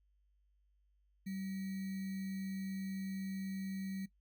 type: tone with sample-and-hold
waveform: sine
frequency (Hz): 192.1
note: G3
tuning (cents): -35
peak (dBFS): -38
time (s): 1.26-4.06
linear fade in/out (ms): 10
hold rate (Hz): 2100
effects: noise-tail reverb RT60 0.1 s tail -18 dB re dry + added 50 Hz sine -70 dBFS peak until 4.2 s